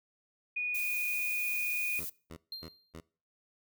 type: tone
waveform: sine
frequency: 2464 Hz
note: D#7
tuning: 17 cents flat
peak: -30 dBFS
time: 0.56-2 s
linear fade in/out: 10 ms
type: noise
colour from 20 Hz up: violet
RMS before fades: -39 dBFS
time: 0.74-2.1 s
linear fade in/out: 10 ms
type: tone bursts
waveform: 10% pulse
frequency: 81.8 Hz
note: E2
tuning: 13 cents flat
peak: -36 dBFS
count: 4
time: 1.98-3.006 s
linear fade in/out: 10 ms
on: 69 ms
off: 250 ms
type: tone with exponential decay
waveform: triangle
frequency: 4186 Hz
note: C8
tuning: in tune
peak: -35 dBFS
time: 2.52-2.93 s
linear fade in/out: 2 ms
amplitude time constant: 89 ms
effects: noise-tail reverb RT60 0.4 s tail -22 dB re dry